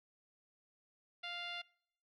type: tone with low-pass filter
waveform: 10% pulse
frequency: 698.5 Hz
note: F5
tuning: in tune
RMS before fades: -44 dBFS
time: 1.23-1.62 s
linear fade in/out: 10 ms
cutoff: 3400 Hz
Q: 2.2
effects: noise-tail reverb RT60 0.7 s tail -25 dB re dry